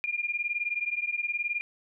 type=beating tone pair; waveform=sine; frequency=2402 / 2421 Hz; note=D7 / D#7; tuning=+38 / -48 cents; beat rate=19 Hz; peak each=-31 dBFS; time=0.04-1.61 s; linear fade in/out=0 ms; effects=none